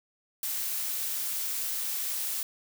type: noise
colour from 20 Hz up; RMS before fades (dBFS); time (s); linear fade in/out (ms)
blue; -32; 0.43-2.43; 2
effects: none